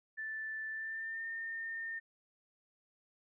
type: tone with pitch glide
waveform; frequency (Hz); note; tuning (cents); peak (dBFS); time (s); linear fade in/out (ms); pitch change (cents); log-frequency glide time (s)
sine; 1760 to 1817.9; A6 to A#6; 0 to -44; -38; 0.17-2; 20; +56; 0.7-1.26
effects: none